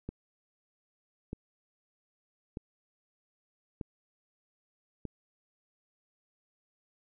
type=click train; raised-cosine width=3 ms; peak=-24 dBFS; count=5; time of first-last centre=0.09-5.053 s; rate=0.806 Hz; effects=none